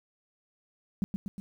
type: tone with echo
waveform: sine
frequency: 195.8 Hz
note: G3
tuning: 2 cents flat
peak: -24 dBFS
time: 1.02-1.04 s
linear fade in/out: 0 ms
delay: 120 ms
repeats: 3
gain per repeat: -4 dB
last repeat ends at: 1.4 s
effects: 10-bit